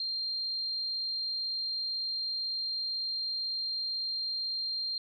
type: tone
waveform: sine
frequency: 4186 Hz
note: C8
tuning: in tune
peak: -31 dBFS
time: 0-4.98 s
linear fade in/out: 2 ms
effects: none